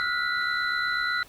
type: tone cluster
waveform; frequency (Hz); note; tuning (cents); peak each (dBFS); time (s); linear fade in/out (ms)
sine; 1306 / 1378 / 1446 / 1971 / 4026; E6 / F6 / F#6 / B6 / B7; -17 / -24 / -40 / -4 / +33; -35 / -33 / -27 / -31 / -33; 0-1.23; 0
effects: pink hiss -52 dBFS RMS until 1.28 s + Opus 48 kbps